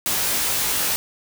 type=noise with comb filter; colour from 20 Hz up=white; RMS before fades=-22 dBFS; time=0.06-0.96 s; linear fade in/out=0 ms; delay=17 ms; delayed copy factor=+0.75; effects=none